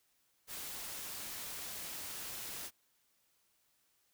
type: noise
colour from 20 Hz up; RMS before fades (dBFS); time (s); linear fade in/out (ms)
white; -44; 0.47-2.71; 50
effects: white hiss -75 dBFS RMS until 4.13 s